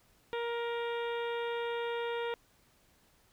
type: harmonic tone with a mistuned harmonic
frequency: 470 Hz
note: A#4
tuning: 14 cents sharp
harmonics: 1 / 2 / 3 / 4 / 5 / 6 / 7 / 8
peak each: -34 / -40 / -44 / -46 / -48 / -50 / -51 / -52 dBFS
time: 0.33-2.34 s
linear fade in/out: 0 ms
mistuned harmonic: 8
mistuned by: -46 cents
effects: pink hiss -67 dBFS RMS until 3.32 s